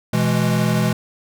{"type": "chord", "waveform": "square", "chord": "E major", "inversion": "second", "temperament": "equal with one note detuned", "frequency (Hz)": [123.47, 164.81, 209.9], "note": ["B2", "E3", "G#3"], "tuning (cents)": [0, 0, 19], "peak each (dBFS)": -21, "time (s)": [0.13, 0.93], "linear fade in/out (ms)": 5, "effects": []}